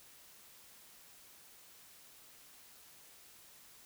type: silence
effects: white hiss -59 dBFS RMS until 3.85 s